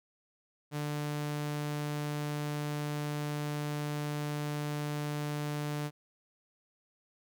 sawtooth tone, 148 Hz, D3, 14 cents sharp, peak -29 dBFS, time 0.71-5.91 s, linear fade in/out 50 ms, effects none

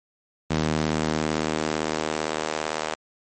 sawtooth tone with high-pass filter sweep, 77.78 Hz, D#2, in tune, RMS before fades -26 dBFS, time 0.5-2.95 s, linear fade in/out 10 ms, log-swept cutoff 160 to 610 Hz, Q 1, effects MP3 32 kbps

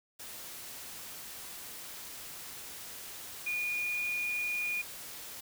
sine tone in noise, 2439 Hz, D#7, 35 cents flat, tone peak -31 dBFS, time 3.46-4.82 s, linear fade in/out 10 ms, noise white, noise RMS -45 dBFS, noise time 0.19-5.41 s, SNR +11 dB, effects none

